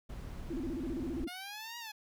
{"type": "noise", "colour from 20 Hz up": "brown", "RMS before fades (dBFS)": -43, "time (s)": [0.09, 1.25], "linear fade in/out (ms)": 10}
{"type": "tone with vibrato", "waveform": "sine", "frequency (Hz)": 294.4, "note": "D4", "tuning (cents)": 4, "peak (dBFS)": -35, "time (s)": [0.5, 1.28], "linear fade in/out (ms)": 5, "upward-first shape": "square", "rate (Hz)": 15, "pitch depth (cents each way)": 230}
{"type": "linear two-way sweep", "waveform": "10% pulse", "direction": "up then down", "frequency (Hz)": [698.5, 958, 833], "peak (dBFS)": -34, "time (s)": [1.27, 1.92], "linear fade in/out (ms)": 10, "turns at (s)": 1.78}
{"effects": []}